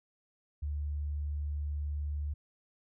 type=tone; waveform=sine; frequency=73.42 Hz; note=D2; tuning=in tune; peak=-32 dBFS; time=0.62-2.34 s; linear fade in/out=10 ms; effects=none